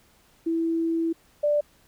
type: tone pair in turn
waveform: sine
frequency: 329.6 / 589.3 Hz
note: E4 / D5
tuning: 0 / +6 cents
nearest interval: minor seventh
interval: 1006 cents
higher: second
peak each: -22 / -19 dBFS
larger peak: second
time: 0.46-1.13 / 1.43-1.61 s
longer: first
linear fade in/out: 10 ms
effects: pink hiss -60 dBFS RMS until 1.87 s